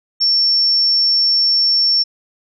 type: tone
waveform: sine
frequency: 5440 Hz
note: F8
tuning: 46 cents flat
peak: -11 dBFS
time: 0.2-2.04 s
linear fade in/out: 20 ms
effects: none

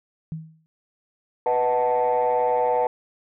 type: tone with exponential decay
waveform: sine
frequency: 159.6 Hz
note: D#3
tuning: 44 cents sharp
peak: -25 dBFS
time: 0.32-0.66 s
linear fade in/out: 0 ms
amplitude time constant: 73 ms
type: chord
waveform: sine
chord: B dominant seventh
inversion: none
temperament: equal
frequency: 493.9 / 622.3 / 740 / 880 Hz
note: B4 / D#5 / F#5 / A5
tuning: 0 / 0 / 0 / 0 cents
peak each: -21 / -26 / -24 / -22 dBFS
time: 1.46-2.87 s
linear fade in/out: 2 ms
effects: tanh soft clip ceiling -13 dBFS

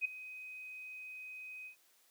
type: tone with ADSR envelope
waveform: sine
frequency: 2514 Hz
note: D#7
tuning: 17 cents sharp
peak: -28 dBFS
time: 0.01-1.76 s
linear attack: 40 ms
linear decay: 8 ms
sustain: -17 dB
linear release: 100 ms
effects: white hiss -69 dBFS RMS until 2.1 s + high-pass 300 Hz 12 dB/octave

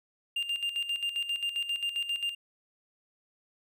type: tone with tremolo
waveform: triangle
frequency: 2800 Hz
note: F7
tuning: 4 cents sharp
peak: -26 dBFS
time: 0.36-2.35 s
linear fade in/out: 5 ms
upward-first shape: square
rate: 7.5 Hz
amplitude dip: 65%
effects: none

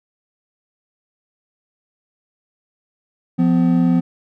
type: tone pair together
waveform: triangle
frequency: 174.61 / 252.6 Hz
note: F3 / B3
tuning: 0 / +39 cents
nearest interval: tritone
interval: 639 cents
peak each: -13 dBFS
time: 3.38-4.01 s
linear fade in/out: 20 ms
effects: none

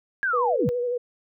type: linear sweep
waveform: sine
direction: down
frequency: 1661.2 to 101 Hz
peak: -21 dBFS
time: 0.23-0.69 s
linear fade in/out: 0 ms
type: tone with vibrato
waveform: sine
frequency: 488 Hz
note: B4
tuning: 21 cents flat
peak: -23 dBFS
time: 0.33-0.98 s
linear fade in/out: 10 ms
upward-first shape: sine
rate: 12 Hz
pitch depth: 33 cents each way
effects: none

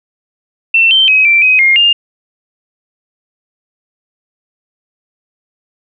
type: tone with pitch steps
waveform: sine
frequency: 2690 / 3116 / 2540 / 2348 / 2522 / 2130 / 2812 Hz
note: E7 / G7 / D#7 / D7 / D#7 / C7 / F7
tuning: +34 / -11 / +35 / -1 / +23 / +30 / +11 cents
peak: -5 dBFS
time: 0.74-1.93 s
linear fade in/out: 5 ms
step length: 170 ms
effects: none

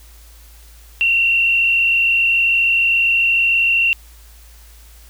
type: tone with frequency modulation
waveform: sine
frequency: 2734 Hz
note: F7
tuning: 37 cents flat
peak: -12 dBFS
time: 1.01-3.93 s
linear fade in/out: 0 ms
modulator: 46.9 Hz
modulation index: 0.95
effects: added 56 Hz sine -41 dBFS peak until 5.09 s + white hiss -48 dBFS RMS until 5.09 s

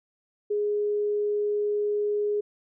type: tone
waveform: sine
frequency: 415.3 Hz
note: G#4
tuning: in tune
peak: -23 dBFS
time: 0.5-2.41 s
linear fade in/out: 10 ms
effects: none

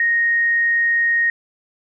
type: tone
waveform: sine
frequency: 1864.7 Hz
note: A#6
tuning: in tune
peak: -14 dBFS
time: 0-1.3 s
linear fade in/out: 2 ms
effects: none

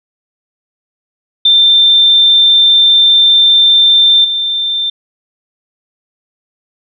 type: tone with level steps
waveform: sine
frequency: 3575 Hz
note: A7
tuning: 27 cents sharp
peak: -4 / -12 dBFS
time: 1.45-4.9 s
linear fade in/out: 5 ms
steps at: 4.24 s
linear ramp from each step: 10 ms
effects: none

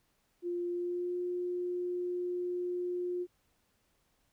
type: tone with pitch glide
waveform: sine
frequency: 350 to 356.3 Hz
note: F4 to F4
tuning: +4 to +35 cents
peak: -32 dBFS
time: 0.42-3.27 s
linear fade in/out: 50 ms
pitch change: +31 cents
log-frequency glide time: 0.7-1.17 s
effects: pink hiss -74 dBFS RMS until 4.32 s

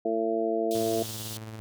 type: harmonic tone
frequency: 112.3 Hz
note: A2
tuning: 36 cents sharp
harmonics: 2 / 3 / 4 / 5 / 6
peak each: -36 / -30 / -29 / -38 / -29 dBFS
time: 0.05-1.03 s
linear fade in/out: 5 ms
type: high-pass noise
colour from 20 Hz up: pink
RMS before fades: -39 dBFS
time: 0.71-1.37 s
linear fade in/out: 0 ms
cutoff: 3000 Hz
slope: 48 dB/octave
type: tone with tremolo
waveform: sawtooth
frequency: 110 Hz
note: A2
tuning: in tune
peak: -33 dBFS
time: 0.75-1.6 s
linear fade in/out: 0 ms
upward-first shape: square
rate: 18 Hz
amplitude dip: 30%
effects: none

